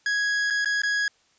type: tone with dropouts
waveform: 45% pulse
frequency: 1661.2 Hz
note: G#6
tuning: in tune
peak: -22 dBFS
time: 0.06-1.08 s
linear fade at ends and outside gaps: 2 ms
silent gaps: 0.502-0.506 / 0.647-0.657 / 0.819-0.834 s
effects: white hiss -63 dBFS RMS until 1.38 s + resampled to 16000 Hz